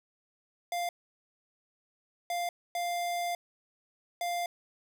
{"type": "tone bursts at uneven times", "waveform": "square", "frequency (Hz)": 698, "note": "F5", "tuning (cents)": -1, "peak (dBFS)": -31, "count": 4, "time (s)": [[0.72, 0.89], [2.3, 2.49], [2.75, 3.35], [4.21, 4.46]], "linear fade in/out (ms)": 2, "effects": []}